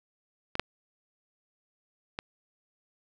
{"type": "clicks", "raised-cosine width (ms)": 0.3, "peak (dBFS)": [-17, -8, -17], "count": 3, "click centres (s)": [0.554, 0.596, 2.189], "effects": []}